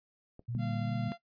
click, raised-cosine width 2 ms, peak -36 dBFS, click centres 0.394 s
sine tone with vibrato, 116.54 Hz, A#2, in tune, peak -34 dBFS, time 0.48-1.09 s, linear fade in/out 10 ms, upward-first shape sine, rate 2.6 Hz, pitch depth 70 cents each way
sine chord, G minor, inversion second, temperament equal, 146.83 / 196 / 233.1 Hz, D3 / G3 / Bb3, 0 / 0 / 0 cents, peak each -38 dBFS, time 0.55-1.12 s, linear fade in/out 0 ms
sawtooth tone, 689 Hz, F5, 24 cents flat, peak -38 dBFS, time 0.58-1.18 s, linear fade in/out 50 ms
effects noise-tail reverb RT60 0.1 s tail -17 dB re dry + resampled to 11025 Hz

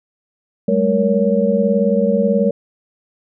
sine tone cluster, 194.7 / 213.1 / 469 / 561 Hz, G3 / G#3 / A#4 / C#5, -12 / +45 / +11 / +21 cents, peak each -18 dBFS, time 0.68-2.51 s, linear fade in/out 5 ms, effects none

